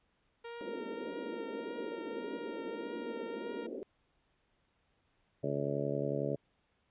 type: tone with vibrato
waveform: sawtooth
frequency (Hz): 465.5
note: A#4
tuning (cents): -2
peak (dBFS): -39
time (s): 0.44-3.67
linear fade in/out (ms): 10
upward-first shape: triangle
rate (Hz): 1.7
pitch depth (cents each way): 26
type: band-pass noise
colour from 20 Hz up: white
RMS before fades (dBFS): -42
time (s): 0.61-3.83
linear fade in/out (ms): 0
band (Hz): 220 to 510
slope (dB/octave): 48
type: harmonic tone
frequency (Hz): 71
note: C#2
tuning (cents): +42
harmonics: 2 / 3 / 4 / 5 / 6 / 7 / 8 / 9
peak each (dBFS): -38 / -43 / -40 / -42 / -38 / -44 / -38 / -43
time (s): 5.43-6.36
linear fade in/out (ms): 10
effects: pink hiss -75 dBFS RMS until 6.9 s + resampled to 8000 Hz